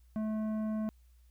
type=tone with tanh clipping; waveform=sine; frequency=216.6 Hz; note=A3; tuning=27 cents flat; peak=-33 dBFS; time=0.16-0.89 s; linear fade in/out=0 ms; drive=11 dB; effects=added 60 Hz sine -58 dBFS peak until 1.3 s + white hiss -75 dBFS RMS until 1.3 s